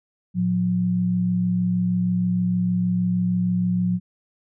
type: tone pair together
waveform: sine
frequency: 113.08 / 179.5 Hz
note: A2 / F3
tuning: +48 / +48 cents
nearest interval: minor sixth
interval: 800 cents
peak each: -27 / -19 dBFS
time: 0.34-4 s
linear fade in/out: 50 ms
effects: none